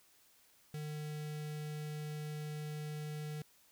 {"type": "tone with notch filter", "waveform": "square", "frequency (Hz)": 151.1, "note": "D3", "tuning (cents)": 50, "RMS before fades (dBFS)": -42, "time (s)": [0.74, 3.42], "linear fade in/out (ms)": 2, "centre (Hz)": 1000, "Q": 1.5, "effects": ["white hiss -67 dBFS RMS until 3.71 s"]}